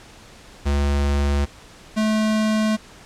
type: tone pair in turn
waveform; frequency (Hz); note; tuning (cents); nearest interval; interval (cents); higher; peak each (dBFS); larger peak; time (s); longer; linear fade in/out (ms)
square; 71 / 216.4; C#2 / A3; +42 / -29; octave + perfect fifth; 1929; second; -18; neither; 0.65-1.46 / 1.96-2.77; neither; 20
effects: pink hiss -45 dBFS RMS until 3.05 s + low-pass 8000 Hz 12 dB/octave